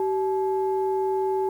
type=tone pair together; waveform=sine; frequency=383.5 / 861 Hz; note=G4 / A5; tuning=-38 / -38 cents; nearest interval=octave + major second; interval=1400 cents; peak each=-22 / -27 dBFS; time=0-1.49 s; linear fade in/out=2 ms; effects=tanh soft clip ceiling -14 dBFS + 9-bit